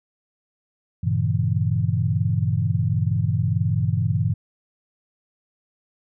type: chord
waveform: sine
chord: G diminished seventh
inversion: none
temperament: equal with one note detuned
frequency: 98 / 116.54 / 138.59 / 163.01 Hz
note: G2 / Bb2 / Db3 / Fb3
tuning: 0 / 0 / 0 / -19 cents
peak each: -23 / -23 / -26 / -25 dBFS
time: 1.03-4.34 s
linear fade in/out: 10 ms
effects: none